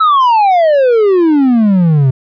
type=exponential sweep; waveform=triangle; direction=down; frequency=1324 to 127.4 Hz; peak=-4 dBFS; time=0-2.11 s; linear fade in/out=10 ms; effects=resampled to 11025 Hz